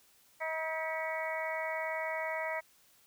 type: harmonic tone with a mistuned harmonic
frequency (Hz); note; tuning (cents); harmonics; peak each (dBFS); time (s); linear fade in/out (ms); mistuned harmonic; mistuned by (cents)
318.4; D#4; +40; 2 / 3 / 4 / 5 / 6 / 7; -37 / -40 / -45 / -48 / -39 / -41; 0.4-2.61; 20; 6; +34
effects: white hiss -65 dBFS RMS until 3.06 s